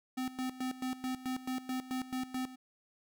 square tone with tremolo, 257.1 Hz, C4, 30 cents flat, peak -34 dBFS, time 0.17-2.56 s, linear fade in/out 10 ms, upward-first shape square, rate 4.6 Hz, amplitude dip 80%, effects none

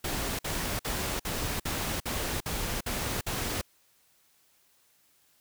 pink noise bursts, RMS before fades -32 dBFS, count 9, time 0.04-3.614 s, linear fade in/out 5 ms, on 350 ms, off 53 ms, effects white hiss -66 dBFS RMS until 5.4 s

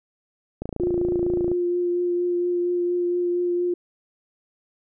click train, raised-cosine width 2 ms, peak -16 dBFS, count 26, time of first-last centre 0.62-1.516 s, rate 27.9 Hz
sine tone with vibrato, 352.4 Hz, F4, 16 cents sharp, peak -20 dBFS, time 0.8-3.74 s, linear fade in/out 5 ms, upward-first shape triangle, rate 4.3 Hz, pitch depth 14 cents each way
effects none

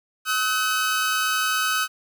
sawtooth tone pair together, 1278.2 / 1508 Hz, D#6 / F#6, +46 / +32 cents, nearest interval minor third, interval 286 cents, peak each -20 dBFS, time 0.25-1.88 s, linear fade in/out 50 ms, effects 9-bit

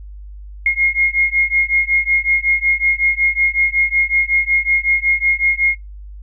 sine beating tone pair, 2144 / 2149.4 Hz, C7 / C7, +42 / +46 cents, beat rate 5.4 Hz, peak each -16 dBFS, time 0.66-5.75 s, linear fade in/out 2 ms, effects noise-tail reverb RT60 0.2 s tail -22 dB re dry + added 50 Hz sine -31 dBFS peak until 6.22 s

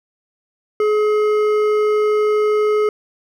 sine tone with hard clipping, 423.8 Hz, G#4, 35 cents sharp, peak -15 dBFS, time 0.8-2.89 s, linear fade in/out 2 ms, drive 9 dB, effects none

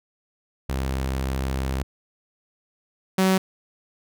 sawtooth tone pair in turn, 66.2 / 188.87 Hz, C2 / F#3, +21 / +36 cents, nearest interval octave + tritone, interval 1815 cents, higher second, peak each -20 / -13 dBFS, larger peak second, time 0.69-1.83 / 3.18-3.38 s, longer first, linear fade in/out 5 ms, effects none

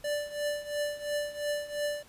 square tone with tremolo, 587.3 Hz, D5, in tune, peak -28 dBFS, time 0.04-2.03 s, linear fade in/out 5 ms, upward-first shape triangle, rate 2.9 Hz, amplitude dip 85%, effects pink hiss -57 dBFS RMS until 2.08 s + resampled to 32000 Hz

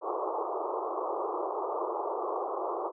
pink band-pass noise, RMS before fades -33 dBFS, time 0.01-2.92 s, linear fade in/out 50 ms, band 340 to 1200 Hz, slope 96 dB/octave, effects none

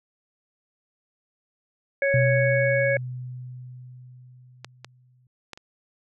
harmonic tone, 554.4 Hz, C#5, in tune, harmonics 1 / 3 / 4, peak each -21 / -26 / -27 dBFS, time 2.02-2.97 s, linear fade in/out 2 ms
sine tone with exponential decay, 125.6 Hz, B2, 30 cents sharp, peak -18 dBFS, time 2.14-5.27 s, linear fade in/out 2 ms, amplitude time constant 680 ms
clicks, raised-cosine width 0.2 ms, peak -18 / -20 / -19 / -27 dBFS, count 4, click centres 4.646 / 4.846 / 5.533 / 5.575 s
effects none

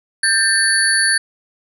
sine tone cluster, 1587 / 1783 / 4476 / 10450 Hz, G6 / A6 / C#8 / E9, +21 / +22 / +16 / -16 cents, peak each -18 dBFS, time 0.23-1.18 s, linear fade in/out 5 ms, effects none

